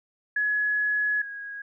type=tone pair in turn; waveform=sine; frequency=1690 / 1648.5 Hz; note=G#6 / G#6; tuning=+30 / -13 cents; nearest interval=unison; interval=43 cents; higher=first; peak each=-22 / -34 dBFS; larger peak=first; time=0.36-1.22 / 1.22-1.62 s; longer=first; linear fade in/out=5 ms; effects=none